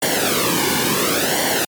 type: noise with flanger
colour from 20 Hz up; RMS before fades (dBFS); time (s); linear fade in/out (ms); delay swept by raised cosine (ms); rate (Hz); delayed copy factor
pink; -18; 0.02-1.65; 5; 0.78 to 1.57; 0.71; -0.75
effects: high-pass 150 Hz 12 dB/octave + MP3 96 kbps